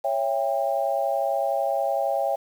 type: chord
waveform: sine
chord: C# diminished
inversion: none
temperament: just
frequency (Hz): 554.4 / 665.2 / 798.3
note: C#5 / E5 / G5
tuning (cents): 0 / +16 / +31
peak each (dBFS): -26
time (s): 0.04-2.36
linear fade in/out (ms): 10
effects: 8-bit